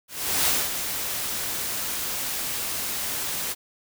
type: noise with ADSR envelope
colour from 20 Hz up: white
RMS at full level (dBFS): -21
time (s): 0.08-3.55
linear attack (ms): 390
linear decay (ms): 220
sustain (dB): -8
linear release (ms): 35
effects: none